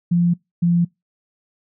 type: tone pair in turn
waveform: sine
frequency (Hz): 173.2 / 172.37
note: F3 / F3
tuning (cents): -14 / -22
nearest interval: unison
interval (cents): 8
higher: first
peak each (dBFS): -13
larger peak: neither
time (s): 0.11-0.34 / 0.62-0.85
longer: neither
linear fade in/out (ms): 10
effects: noise-tail reverb RT60 0.2 s tail -25 dB re dry